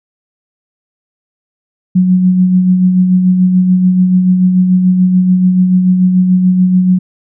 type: tone with tremolo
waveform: sine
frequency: 183.4 Hz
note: F#3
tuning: 15 cents flat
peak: -4 dBFS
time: 1.95-6.99 s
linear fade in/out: 10 ms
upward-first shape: sine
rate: 6.9 Hz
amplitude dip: 40%
effects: none